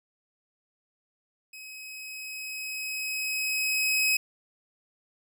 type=tone with level ramp; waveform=sawtooth; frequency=2544 Hz; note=D#7; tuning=38 cents sharp; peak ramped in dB=-39 to -18 dBFS; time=1.53-4.17 s; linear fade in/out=5 ms; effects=none